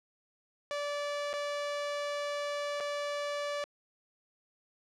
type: tone with dropouts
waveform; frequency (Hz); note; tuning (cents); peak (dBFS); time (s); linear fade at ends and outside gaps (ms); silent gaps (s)
sawtooth; 580; D5; -22; -29; 0.71-3.64; 0; 1.33-1.337 / 2.802-2.806
effects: low-pass 6000 Hz 12 dB/octave